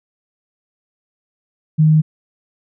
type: tone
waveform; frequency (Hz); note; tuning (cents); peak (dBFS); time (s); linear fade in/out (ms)
sine; 155.56; D#3; 0; -8; 1.78-2.02; 20
effects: none